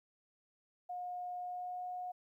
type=tone with pitch glide; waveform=sine; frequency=718 to 724.7 Hz; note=F5 to F#5; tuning=+48 to -36 cents; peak=-39 dBFS; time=0.89-2.12 s; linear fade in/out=10 ms; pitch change=+16 cents; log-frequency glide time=1.38-1.84 s; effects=13-bit